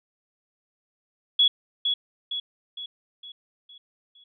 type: tone with echo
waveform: sine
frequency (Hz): 3369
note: G#7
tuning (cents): +24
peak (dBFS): -15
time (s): 1.39-1.48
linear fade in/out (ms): 5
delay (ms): 460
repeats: 6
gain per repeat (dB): -6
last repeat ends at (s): 4.24
effects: none